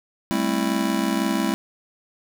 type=chord; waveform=square; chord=A minor seventh; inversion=third; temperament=just; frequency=198 / 220 / 264 / 330 Hz; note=G3 / A3 / C4 / E4; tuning=+18 / 0 / +16 / +2 cents; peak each=-27 dBFS; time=0.31-1.54 s; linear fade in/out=0 ms; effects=none